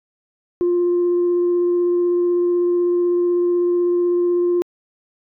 sine tone with vibrato, 351.3 Hz, F4, 10 cents sharp, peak -13 dBFS, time 0.61-4.62 s, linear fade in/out 0 ms, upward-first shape triangle, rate 16 Hz, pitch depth 10 cents each way, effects tanh soft clip ceiling -12 dBFS

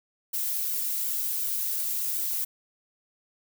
violet noise with flanger, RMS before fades -29 dBFS, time 0.33-2.45 s, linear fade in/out 10 ms, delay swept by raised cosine 1.3 to 2.9 ms, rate 2.7 Hz, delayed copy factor +0.55, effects none

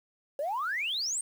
sine exponential sweep, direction up, 541 to 8870 Hz, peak -28 dBFS, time 0.39-1.21 s, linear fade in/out 2 ms, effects tanh soft clip ceiling -25 dBFS + 9-bit

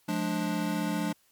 square chord, D diminished, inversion first, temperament just, 176.2 / 211.4 / 293.7 Hz, F3 / Ab3 / D4, +16 / +31 / 0 cents, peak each -33 dBFS, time 0.08-1.13 s, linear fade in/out 10 ms, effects white hiss -66 dBFS RMS until 1.31 s + MP3 96 kbps

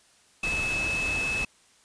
sine tone in noise, 2598 Hz, E7, 26 cents flat, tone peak -26 dBFS, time 0.43-1.45 s, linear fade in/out 5 ms, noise pink, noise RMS -34 dBFS, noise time 0.43-1.45 s, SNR +5 dB, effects white hiss -60 dBFS RMS until 1.84 s + resampled to 22050 Hz

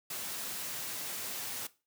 white high-pass noise, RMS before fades -39 dBFS, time 0.1-1.67 s, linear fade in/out 5 ms, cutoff 100 Hz, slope 48 dB/octave, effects noise-tail reverb RT60 0.3 s tail -18 dB re dry

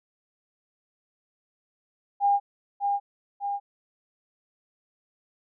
sine tone with echo, 806 Hz, G5, 48 cents sharp, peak -18 dBFS, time 2.2-2.4 s, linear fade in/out 50 ms, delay 600 ms, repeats 2, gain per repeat -4 dB, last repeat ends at 3.6 s, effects none

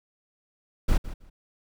brown noise with echo, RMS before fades -19 dBFS, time 0.88-0.98 s, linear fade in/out 10 ms, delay 160 ms, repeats 2, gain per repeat -15 dB, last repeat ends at 1.3 s, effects none

